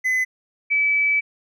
triangle / sine tone pair in turn, 2025 / 2299 Hz, B6 / D7, +43 / -37 cents, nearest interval major second, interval 220 cents, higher second, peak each -16 dBFS, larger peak neither, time 0.04-0.25 / 0.7-1.21 s, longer second, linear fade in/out 20 ms, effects none

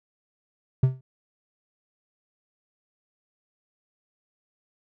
triangle tone with exponential decay, 130 Hz, C3, 11 cents flat, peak -10 dBFS, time 0.83-1.01 s, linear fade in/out 5 ms, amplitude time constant 38 ms, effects none

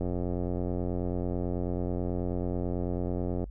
click train, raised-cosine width 2 ms, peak -19 dBFS, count 307, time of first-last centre 0.01-3.44 s, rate 89.2 Hz, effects noise-tail reverb RT60 0.1 s tail -24 dB re dry + added 50 Hz sine -38 dBFS peak until 3.5 s

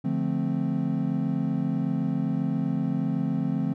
triangle chord, D minor seventh, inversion none, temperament equal, 146.83 / 174.61 / 220 / 261.6 Hz, D3 / F3 / A3 / C4, 0 / 0 / 0 / 0 cents, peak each -28 / -27 / -28 / -27 dBFS, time 0.04-3.74 s, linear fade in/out 10 ms, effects none

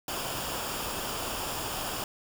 pink noise with comb filter, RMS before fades -34 dBFS, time 0.08-2.04 s, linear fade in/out 2 ms, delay 0.49 ms, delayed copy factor -0.55, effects none

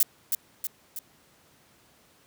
violet noise with echo, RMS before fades -20 dBFS, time 0-0.03 s, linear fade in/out 2 ms, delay 320 ms, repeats 3, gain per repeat -5 dB, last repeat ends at 0.99 s, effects pink hiss -60 dBFS RMS until 2.26 s + high-pass 100 Hz 12 dB/octave

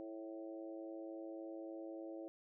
harmonic tone with a mistuned harmonic, 110 Hz, A2, in tune, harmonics 3 / 4 / 5 / 6 / 7, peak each -47 / -58 / -51 / -56 / -62 dBFS, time 0-2.28 s, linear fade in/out 0 ms, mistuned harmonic 6, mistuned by -17 cents, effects none

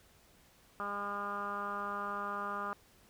10% pulse tone with low-pass filter, 202.7 Hz, G#3, 42 cents flat, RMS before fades -38 dBFS, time 0.8-2.73 s, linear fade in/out 0 ms, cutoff 1300 Hz, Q 8, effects pink hiss -64 dBFS RMS until 3.09 s

